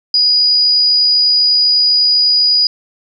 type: tone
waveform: sine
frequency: 4914 Hz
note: D#8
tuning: 22 cents flat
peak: -8 dBFS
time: 0.14-2.67 s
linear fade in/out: 2 ms
effects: none